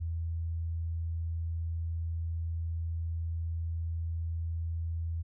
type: tone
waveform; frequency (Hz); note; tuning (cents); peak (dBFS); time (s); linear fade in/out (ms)
sine; 82.7; E2; +6; -31; 0-5.23; 20
effects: none